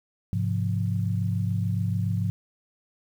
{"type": "chord", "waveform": "sine", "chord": "F minor", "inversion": "first", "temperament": "equal", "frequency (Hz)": [103.83, 130.81, 174.61], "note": ["Ab2", "C3", "F3"], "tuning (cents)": [0, 0, 0], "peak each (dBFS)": [-25, -31, -29], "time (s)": [0.33, 2.3], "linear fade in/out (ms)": 0, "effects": ["9-bit"]}